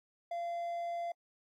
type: tone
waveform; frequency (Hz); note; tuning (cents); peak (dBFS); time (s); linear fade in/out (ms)
triangle; 687; F5; -29; -33; 0.31-1.12; 5
effects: AAC 64 kbps